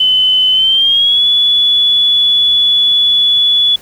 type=tone with pitch glide; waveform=sine; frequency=3031 to 3422 Hz; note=F#7 to A7; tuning=+41 to -49 cents; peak=-7 dBFS; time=0-3.76 s; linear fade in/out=5 ms; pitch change=+210 cents; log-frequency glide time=0.52-1.26 s; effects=pink hiss -39 dBFS RMS until 3.81 s